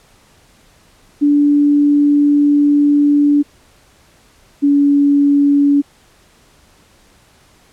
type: tone pair in turn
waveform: sine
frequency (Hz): 290.2 / 284.9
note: D4 / C#4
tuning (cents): -21 / +48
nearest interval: unison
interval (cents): 31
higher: first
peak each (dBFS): -8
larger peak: neither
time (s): 1.21-3.43 / 4.62-5.82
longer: first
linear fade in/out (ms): 20
effects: pink hiss -50 dBFS RMS until 7.72 s + low-pass 11000 Hz 12 dB/octave